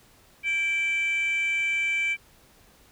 sine tone with frequency modulation, 2331 Hz, D7, 14 cents flat, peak -21 dBFS, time 0.43-2.17 s, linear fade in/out 50 ms, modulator 717 Hz, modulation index 0.32, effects tanh soft clip ceiling -21 dBFS + pink hiss -57 dBFS RMS until 2.91 s

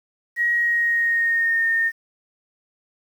sine tone with pitch glide, 1897 to 1829.2 Hz, A#6 to A#6, +30 to -33 cents, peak -17 dBFS, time 0.36-1.92 s, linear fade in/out 50 ms, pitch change -63 cents, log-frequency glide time 0.52-1.66 s, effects 8-bit

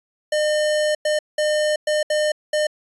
square tone bursts at uneven times, 606 Hz, D#5, 46 cents flat, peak -18 dBFS, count 6, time 0.32-0.95 / 1.05-1.19 / 1.38-1.76 / 1.87-2.03 / 2.1-2.32 / 2.53-2.67 s, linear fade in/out 5 ms, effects resampled to 24000 Hz

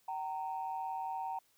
sine tone pair together, 765.8 / 923 Hz, G5 / A#5, -41 / -17 cents, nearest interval minor third, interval 324 cents, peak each -38 / -38 dBFS, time 0.08-1.39 s, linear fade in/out 5 ms, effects tanh soft clip ceiling -29 dBFS + white hiss -71 dBFS RMS until 1.57 s

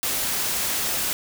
white noise, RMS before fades -25 dBFS, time 0.03-1.13 s, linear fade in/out 0 ms, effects none

